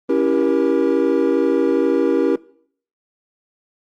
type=chord; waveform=triangle; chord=C# diminished seventh; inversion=none; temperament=equal with one note detuned; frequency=277.2 / 329.6 / 392 / 476.5 Hz; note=C#4 / E4 / G4 / Bb4; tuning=0 / 0 / 0 / +38 cents; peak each=-18 dBFS; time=0.09-2.36 s; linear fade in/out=5 ms; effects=noise-tail reverb RT60 0.6 s tail -22 dB re dry + Opus 24 kbps